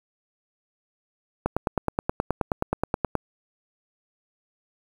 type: click train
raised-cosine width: 1 ms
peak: -8 dBFS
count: 17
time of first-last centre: 1.46-3.153 s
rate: 9.45 Hz
effects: 7-bit